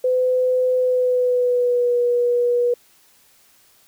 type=tone with pitch glide; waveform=sine; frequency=507 to 484.1 Hz; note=B4 to B4; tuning=+45 to -35 cents; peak=-15 dBFS; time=0.04-2.74 s; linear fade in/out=5 ms; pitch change=-80 cents; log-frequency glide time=0.77-1.98 s; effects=white hiss -55 dBFS RMS until 3.87 s